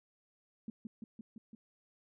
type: tone with echo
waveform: sine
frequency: 222.6 Hz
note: A3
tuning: 20 cents sharp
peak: -38 dBFS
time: 0.68-0.7 s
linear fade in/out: 2 ms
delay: 170 ms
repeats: 5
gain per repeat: -2 dB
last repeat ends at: 1.55 s
effects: none